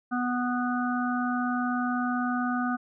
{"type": "harmonic tone", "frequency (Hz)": 246.9, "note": "B3", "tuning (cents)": 0, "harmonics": [1, 3, 5, 6], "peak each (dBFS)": [-27, -33, -33, -34], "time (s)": [0.11, 2.77], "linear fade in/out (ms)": 20, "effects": []}